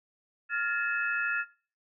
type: tone cluster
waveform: sine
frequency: 1399 / 1703 / 1816 / 2594 Hz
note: F6 / G#6 / A#6 / E7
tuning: +3 / +43 / -46 / -28 cents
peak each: -31 / -31 / -38 / -36 dBFS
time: 0.49-1.45 s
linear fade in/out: 50 ms
effects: noise-tail reverb RT60 0.4 s tail -18 dB re dry